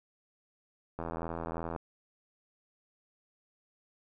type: click train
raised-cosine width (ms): 1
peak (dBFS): -23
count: 65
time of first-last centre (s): 0.99-1.762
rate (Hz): 82.9
effects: none